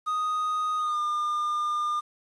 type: tone with pitch glide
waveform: triangle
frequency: 1244.5 to 1206.3 Hz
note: D#6 to D6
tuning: 0 to +46 cents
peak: -23 dBFS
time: 0.06-2.01 s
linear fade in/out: 20 ms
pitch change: -54 cents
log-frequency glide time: 0.78-0.99 s
effects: resampled to 24000 Hz + 9-bit